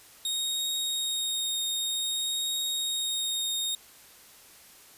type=tone with vibrato; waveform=sawtooth; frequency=3729 Hz; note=A#7; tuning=in tune; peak=-25 dBFS; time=0.25-3.75 s; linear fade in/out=2 ms; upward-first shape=triangle; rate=0.53 Hz; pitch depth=12 cents each way; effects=white hiss -53 dBFS RMS until 4.97 s + resampled to 32000 Hz